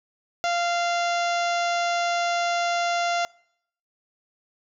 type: harmonic tone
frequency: 693 Hz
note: F5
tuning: 14 cents flat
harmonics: 1 / 2 / 3 / 4 / 5 / 6 / 7 / 8 / 9 / 10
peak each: -23 / -29 / -33 / -35 / -37 / -39 / -40 / -41 / -42 / -43 dBFS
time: 0.44-3.25 s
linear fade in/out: 0 ms
effects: noise-tail reverb RT60 0.7 s tail -25 dB re dry